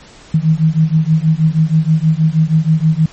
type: beating tone pair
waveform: sine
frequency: 155.56 / 161.86 Hz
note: D#3 / E3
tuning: 0 / -31 cents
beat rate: 6.3 Hz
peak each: -12 dBFS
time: 0.34-3.06 s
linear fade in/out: 5 ms
effects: pink hiss -40 dBFS RMS until 3.12 s + MP3 32 kbps